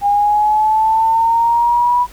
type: linear sweep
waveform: sine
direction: up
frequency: 807 to 983 Hz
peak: -10 dBFS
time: 0.01-2.07 s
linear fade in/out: 50 ms
effects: added 50 Hz sine -41 dBFS peak until 2.12 s + pink hiss -42 dBFS RMS until 2.12 s